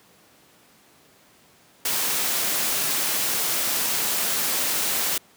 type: noise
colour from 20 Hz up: white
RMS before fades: -24 dBFS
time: 1.85-5.18 s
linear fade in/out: 5 ms
effects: pink hiss -55 dBFS RMS until 5.36 s + high-pass 150 Hz 12 dB/octave